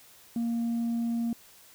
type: tone with tanh clipping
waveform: sine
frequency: 233.1 Hz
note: A#3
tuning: in tune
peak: -27 dBFS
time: 0.36-1.33 s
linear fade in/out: 2 ms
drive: 1 dB
effects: white hiss -55 dBFS RMS until 1.74 s